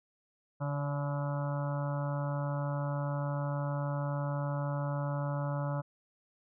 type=harmonic tone with a mistuned harmonic; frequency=143.5 Hz; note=D3; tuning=40 cents flat; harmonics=1 / 2 / 4 / 5 / 6 / 7 / 8 / 9 / 10; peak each=-32 / -44 / -39 / -50 / -45 / -45 / -50 / -46 / -51 dBFS; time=0.6-5.82 s; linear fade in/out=20 ms; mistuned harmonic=5; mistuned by=-48 cents; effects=none